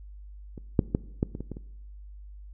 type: clicks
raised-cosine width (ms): 3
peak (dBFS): -27 / -6 / -10 / -11 / -22 / -22 / -21 / -27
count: 8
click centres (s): 0.578 / 0.792 / 0.949 / 1.229 / 1.351 / 1.406 / 1.517 / 1.569
effects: noise-tail reverb RT60 0.9 s tail -20 dB re dry + added 50 Hz sine -42 dBFS peak until 2.53 s